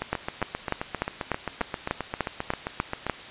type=two click trains; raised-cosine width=0.5 ms; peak=-9 / -13 dBFS; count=11 / 24; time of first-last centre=0.13-3.097 / 0.02-3.066 s; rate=3.37 / 7.55 Hz; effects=white hiss -41 dBFS RMS until 3.3 s + resampled to 8000 Hz